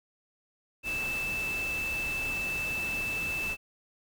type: tone in noise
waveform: sine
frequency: 2637 Hz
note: E7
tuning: in tune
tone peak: -30 dBFS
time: 0.83-3.57 s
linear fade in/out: 50 ms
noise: pink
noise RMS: -40 dBFS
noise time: 0.83-3.57 s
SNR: +7 dB
effects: none